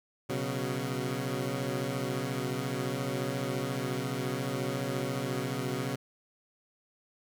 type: chord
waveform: 15% pulse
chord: B suspended second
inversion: none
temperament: equal with one note detuned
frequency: 124.26 / 138.59 / 185 Hz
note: B2 / C#3 / F#3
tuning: +11 / 0 / 0 cents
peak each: -28 / -28 / -33 dBFS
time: 0.29-5.96 s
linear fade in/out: 10 ms
effects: none